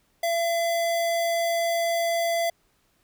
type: tone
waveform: square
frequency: 676 Hz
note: E5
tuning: 43 cents sharp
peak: -23 dBFS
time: 0.23-2.5 s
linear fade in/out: 5 ms
effects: pink hiss -67 dBFS RMS until 3.03 s